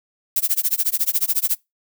violet noise with tremolo, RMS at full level -17 dBFS, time 0.36-1.56 s, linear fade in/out 2 ms, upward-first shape sine, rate 14 Hz, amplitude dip 100%, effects noise-tail reverb RT60 0.2 s tail -25 dB re dry

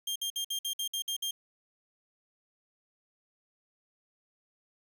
sawtooth tone bursts, 3200 Hz, G7, 35 cents sharp, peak -28 dBFS, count 9, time 0.07-1.31 s, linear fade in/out 5 ms, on 88 ms, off 56 ms, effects 10-bit

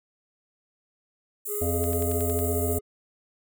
white high-pass noise, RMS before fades -33 dBFS, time 1.45-2.79 s, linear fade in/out 10 ms, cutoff 7100 Hz, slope 96 dB/octave
triangle tone, 415.3 Hz, G#4, in tune, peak -28 dBFS, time 1.47-2.81 s, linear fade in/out 50 ms
harmonic tone, 86 Hz, F2, 26 cents flat, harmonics 1 / 3 / 5 / 7 / 8, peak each -27 / -32 / -34 / -35 / -36 dBFS, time 1.61-2.79 s, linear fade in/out 10 ms
click train, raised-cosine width 0.2 ms, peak -25 dBFS, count 7, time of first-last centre 1.84-2.39 s, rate 10.9 Hz
effects none

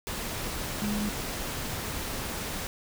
sine tone in noise, 208.2 Hz, G#3, 5 cents sharp, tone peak -28 dBFS, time 0.82-1.09 s, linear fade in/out 0 ms, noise pink, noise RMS -34 dBFS, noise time 0.07-2.67 s, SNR +3 dB, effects none

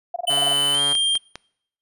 sine tone bursts, 698.5 Hz, F5, in tune, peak -22 dBFS, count 9, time 0.14-0.53 s, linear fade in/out 5 ms, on 22 ms, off 24 ms
square tone with pitch glide, 3025 to 3190 Hz, F#7 to G7, +38 to +30 cents, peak -18 dBFS, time 0.27-1.18 s, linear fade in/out 10 ms, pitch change +92 cents, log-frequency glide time 0.73-0.8 s
5% pulse tone, 142.5 Hz, C#3, 48 cents sharp, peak -17 dBFS, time 0.29-0.94 s, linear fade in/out 20 ms
click train, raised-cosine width 0.2 ms, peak -15 dBFS, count 4, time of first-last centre 0.75-1.356 s, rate 4.95 Hz
effects noise-tail reverb RT60 0.7 s tail -24 dB re dry + resampled to 32000 Hz

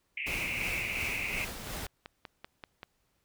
white band-pass noise, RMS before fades -35 dBFS, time 0.17-1.45 s, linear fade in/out 5 ms, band 2100 to 2700 Hz, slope 96 dB/octave
pink noise with tremolo, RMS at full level -38 dBFS, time 0.26-1.87 s, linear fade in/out 10 ms, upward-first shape sine, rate 2.8 Hz, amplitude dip 40%
click train, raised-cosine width 0.3 ms, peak -26 dBFS, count 8, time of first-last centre 1.48-2.831 s, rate 5.18 Hz
effects pink hiss -75 dBFS RMS until 3.24 s

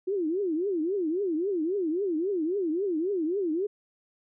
sine tone with vibrato, 354.6 Hz, F4, 26 cents sharp, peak -25 dBFS, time 0.07-3.67 s, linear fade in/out 10 ms, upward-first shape triangle, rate 3.7 Hz, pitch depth 300 cents each way, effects none

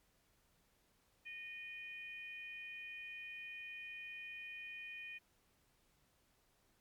harmonic tone, 615 Hz, D#5, 20 cents flat, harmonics 3 / 4 / 5, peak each -54 / -47 / -59 dBFS, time 1.25-5.19 s, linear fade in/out 20 ms, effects pink hiss -75 dBFS RMS until 6.8 s + MP3 96 kbps

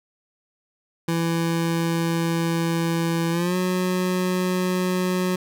25% pulse tone with pitch glide, 166.7 to 182.84 Hz, E3 to F#3, +20 to -20 cents, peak -17 dBFS, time 1.08-5.36 s, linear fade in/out 5 ms, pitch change +160 cents, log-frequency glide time 3.31-3.56 s, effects none

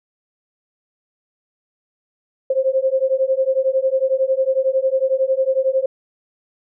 sine beating tone pair, 523.3 / 534.3 Hz, C5 / C5, 0 / +36 cents, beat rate 11 Hz, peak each -18 dBFS, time 2.5-5.86 s, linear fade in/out 5 ms, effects none

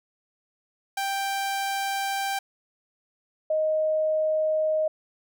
sawtooth / sine tone pair in turn, 786 / 623.8 Hz, G5 / D#5, +4 / +4 cents, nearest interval major third, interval 400 cents, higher first, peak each -22 / -21 dBFS, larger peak second, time 0.97-2.39 / 3.5-4.88 s, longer first, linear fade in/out 5 ms, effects none

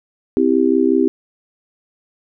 sine chord, C major, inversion none, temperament just, 261.6 / 327 / 392.4 Hz, C4 / E4 / G4, 0 / -14 / +2 cents, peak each -16 dBFS, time 0.37-1.08 s, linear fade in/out 0 ms, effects none

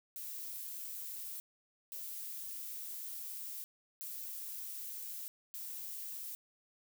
violet noise bursts at uneven times, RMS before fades -44 dBFS, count 4, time 0.16-1.4 / 1.92-3.64 / 4.01-5.28 / 5.54-6.35 s, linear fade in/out 0 ms, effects none

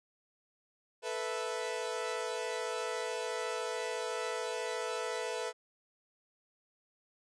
sawtooth chord, A suspended second, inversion none, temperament equal, 440 / 493.9 / 659.3 Hz, A4 / B4 / E5, 0 / 0 / 0 cents, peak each -35 / -34 / -37 dBFS, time 1.02-5.53 s, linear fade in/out 50 ms, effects resampled to 22050 Hz

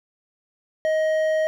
triangle tone with hard clipping, 628 Hz, D#5, 16 cents sharp, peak -20 dBFS, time 0.85-1.47 s, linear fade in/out 0 ms, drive 10 dB, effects none

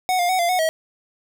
square tone with pitch steps, 740 / 704 / 746 / 690 / 734 / 640 Hz, F#5 / F5 / F#5 / F5 / F#5 / D#5, 0 / +14 / +14 / -21 / -14 / +49 cents, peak -18 dBFS, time 0.09-0.69 s, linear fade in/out 0 ms, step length 100 ms, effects none

